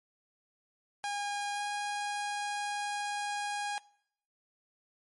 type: tone with pitch glide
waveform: sawtooth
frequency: 815 to 820.7 Hz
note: G#5 to G#5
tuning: -33 to -21 cents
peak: -29 dBFS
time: 1.04-3.78 s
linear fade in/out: 0 ms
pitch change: +12 cents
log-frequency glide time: 1.53-1.61 s
effects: noise-tail reverb RT60 0.7 s tail -23 dB re dry + MP3 48 kbps